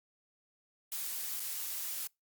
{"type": "noise with dropouts", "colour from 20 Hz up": "blue", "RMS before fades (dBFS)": -38, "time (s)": [0.92, 2.07], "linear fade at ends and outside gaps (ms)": 0, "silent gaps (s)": [1.396, 1.403], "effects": ["noise-tail reverb RT60 0.2 s tail -26 dB re dry", "Opus 48 kbps"]}